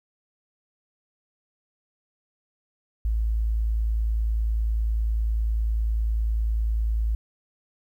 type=tone; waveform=sine; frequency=55 Hz; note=A1; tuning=in tune; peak=-21 dBFS; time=3.05-7.15 s; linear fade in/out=0 ms; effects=10-bit